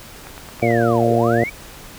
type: click train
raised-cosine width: 0.5 ms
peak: -21 dBFS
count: 6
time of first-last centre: 0.27-0.815 s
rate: 9.17 Hz
type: linear two-way sweep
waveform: sine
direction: down then up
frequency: 2349 to 370 to 2349 Hz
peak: -24 dBFS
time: 0.62-1.5 s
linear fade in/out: 10 ms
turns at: 1.11 s
type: harmonic tone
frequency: 116.54 Hz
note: A#2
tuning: in tune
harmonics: 1 / 2 / 3 / 4 / 5 / 6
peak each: -21 / -21 / -21 / -21 / -21 / -21 dBFS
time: 0.62-1.44 s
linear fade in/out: 5 ms
effects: pink hiss -39 dBFS RMS until 1.98 s